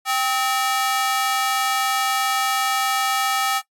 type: ring-modulated tone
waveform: sawtooth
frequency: 1035 Hz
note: C6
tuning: 19 cents flat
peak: -12 dBFS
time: 0.05-3.62 s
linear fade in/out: 50 ms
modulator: 249 Hz
effects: noise-tail reverb RT60 0.1 s tail -19 dB re dry + AAC 64 kbps